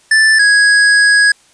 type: tone pair in turn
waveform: square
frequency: 1760 / 1660 Hz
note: A6 / G#6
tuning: 0 / -1 cents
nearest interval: minor second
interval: 101 cents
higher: first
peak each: -7 dBFS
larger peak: neither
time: 0.11-0.39 / 0.39-1.32 s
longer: second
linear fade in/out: 5 ms
effects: white hiss -49 dBFS RMS until 1.53 s + resampled to 22050 Hz